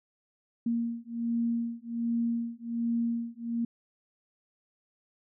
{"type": "beating tone pair", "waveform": "sine", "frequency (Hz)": [232.7, 234], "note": ["A#3", "A#3"], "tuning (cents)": [-3, 7], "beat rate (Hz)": 1.3, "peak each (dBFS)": -31, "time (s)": [0.66, 3.65], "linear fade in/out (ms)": 5, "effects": []}